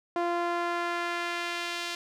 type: tone with band-pass filter sweep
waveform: sawtooth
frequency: 345.7 Hz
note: F4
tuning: 18 cents flat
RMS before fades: -31 dBFS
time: 0.16-1.95 s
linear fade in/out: 2 ms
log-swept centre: 730 to 3700 Hz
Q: 0.97
effects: none